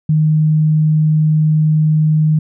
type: tone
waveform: sine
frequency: 154.8 Hz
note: D#3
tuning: 9 cents flat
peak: -9 dBFS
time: 0.09-2.39 s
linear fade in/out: 5 ms
effects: none

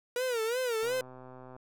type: tone with vibrato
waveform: 45% pulse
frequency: 476.4 Hz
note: A#4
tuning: 38 cents sharp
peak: -29 dBFS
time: 0.16-1.01 s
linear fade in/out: 2 ms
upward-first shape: sine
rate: 2.8 Hz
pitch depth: 140 cents each way
type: click train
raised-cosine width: 1 ms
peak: -35 dBFS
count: 95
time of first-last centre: 0.83-1.564 s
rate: 128 Hz
effects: none

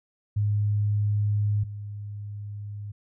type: tone pair in turn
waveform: sine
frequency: 103.83 / 103.05 Hz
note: G#2 / G#2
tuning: 0 / -13 cents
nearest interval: unison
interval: 13 cents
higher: first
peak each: -21 / -33 dBFS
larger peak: first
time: 0.36-1.64 / 1.64-2.92 s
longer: neither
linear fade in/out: 10 ms
effects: none

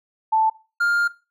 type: tone pair in turn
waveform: sine / triangle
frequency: 880 / 1405.2 Hz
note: A5 / F6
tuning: 0 / +10 cents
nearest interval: minor sixth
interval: 810 cents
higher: second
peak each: -15 dBFS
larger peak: neither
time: 0.32-0.5 / 0.8-1.08 s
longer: second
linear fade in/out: 10 ms
effects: noise-tail reverb RT60 0.3 s tail -19 dB re dry

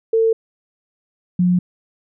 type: tone pair in turn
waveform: sine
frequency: 450 / 179.06 Hz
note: A4 / F3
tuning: +39 / +44 cents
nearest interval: octave + major third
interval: 1595 cents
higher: first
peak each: -12 dBFS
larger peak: neither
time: 0.13-0.33 / 1.39-1.59 s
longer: neither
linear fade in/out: 5 ms
effects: none

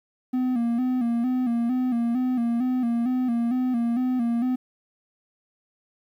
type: tone with vibrato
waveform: triangle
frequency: 243.8 Hz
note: B3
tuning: 22 cents flat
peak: -19 dBFS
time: 0.33-4.56 s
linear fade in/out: 10 ms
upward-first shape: square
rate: 2.2 Hz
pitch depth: 70 cents each way
effects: 10-bit

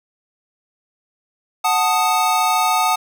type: chord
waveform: square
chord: D# diminished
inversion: first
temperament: equal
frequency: 740 / 880 / 1244.5 Hz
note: F#5 / A5 / D#6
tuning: 0 / 0 / 0 cents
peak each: -20 dBFS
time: 1.64-2.96 s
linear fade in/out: 10 ms
effects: none

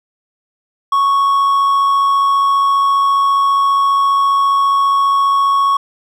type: tone with amplitude modulation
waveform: triangle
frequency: 1108.7 Hz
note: C#6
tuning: in tune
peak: -7 dBFS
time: 0.92-5.77 s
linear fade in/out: 5 ms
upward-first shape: sine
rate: 94.8 Hz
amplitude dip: 25%
effects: none

